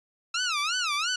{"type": "tone with vibrato", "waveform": "15% pulse", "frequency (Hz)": 1318.5, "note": "E6", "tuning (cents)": 0, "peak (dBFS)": -19, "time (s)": [0.34, 1.16], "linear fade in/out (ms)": 5, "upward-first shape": "sine", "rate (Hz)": 2.9, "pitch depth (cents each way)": 230, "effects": ["resampled to 22050 Hz"]}